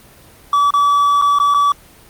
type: tone with dropouts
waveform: triangle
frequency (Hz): 1148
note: D6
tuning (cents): -40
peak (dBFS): -8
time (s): 0.53-1.72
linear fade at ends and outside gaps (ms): 2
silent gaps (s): 0.706-0.738 / 1.215-1.221 / 1.387-1.399 / 1.54-1.545
effects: pink hiss -44 dBFS RMS until 2.09 s + Opus 32 kbps